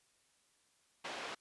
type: band-pass noise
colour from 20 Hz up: pink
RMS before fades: -44 dBFS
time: 1.04-1.35 s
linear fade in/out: 10 ms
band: 460 to 4200 Hz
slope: 12 dB/octave
effects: white hiss -73 dBFS RMS until 1.4 s + resampled to 24000 Hz